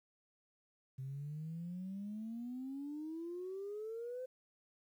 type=exponential sweep; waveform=sine; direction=up; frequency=129.8 to 518 Hz; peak=-40 dBFS; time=0.98-4.26 s; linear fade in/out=10 ms; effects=tanh soft clip ceiling -37 dBFS + 12-bit